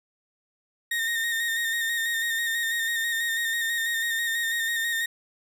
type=tone with vibrato; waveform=35% pulse; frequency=1843 Hz; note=A#6; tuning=20 cents flat; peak=-23 dBFS; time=0.91-5.06 s; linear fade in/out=5 ms; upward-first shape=square; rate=6.1 Hz; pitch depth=26 cents each way; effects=none